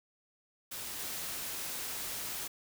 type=noise with level steps; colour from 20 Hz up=white; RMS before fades=-41 / -39 dBFS; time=0.71-2.48 s; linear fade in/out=10 ms; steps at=0.99 s; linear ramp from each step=2 ms; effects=none